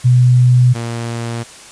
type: tone pair in turn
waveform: sine / sawtooth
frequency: 124.4 / 116.92 Hz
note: B2 / A#2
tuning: +13 / +6 cents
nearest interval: minor second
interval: 107 cents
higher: first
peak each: -6 / -16 dBFS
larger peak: first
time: 0.04-0.74 / 0.74-1.44 s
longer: neither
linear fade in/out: 20 ms
effects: white hiss -37 dBFS RMS until 1.71 s + resampled to 22050 Hz